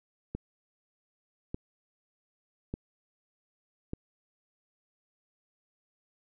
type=click train; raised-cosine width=3 ms; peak=-21 dBFS; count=4; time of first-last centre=0.35-3.934 s; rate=0.837 Hz; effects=none